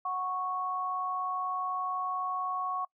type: tone pair together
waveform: sine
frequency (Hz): 737.5 / 1106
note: F#5 / C#6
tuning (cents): -6 / -4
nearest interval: perfect fifth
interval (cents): 702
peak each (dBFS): -36 / -31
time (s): 0.05-2.85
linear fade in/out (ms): 5
effects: noise-tail reverb RT60 0.1 s tail -25 dB re dry